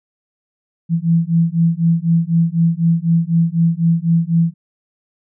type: beating tone pair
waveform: sine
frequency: 164.81 / 168.81 Hz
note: E3 / E3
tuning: 0 / +41 cents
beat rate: 4 Hz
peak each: -15 dBFS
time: 0.89-4.54 s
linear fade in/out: 50 ms
effects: none